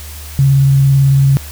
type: tone with vibrato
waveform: sine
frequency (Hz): 137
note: C#3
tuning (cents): -20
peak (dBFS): -6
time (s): 0.39-1.37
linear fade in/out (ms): 0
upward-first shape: sine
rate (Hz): 18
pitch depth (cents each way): 19
effects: added 75 Hz sine -28 dBFS peak until 1.51 s + white hiss -33 dBFS RMS until 1.51 s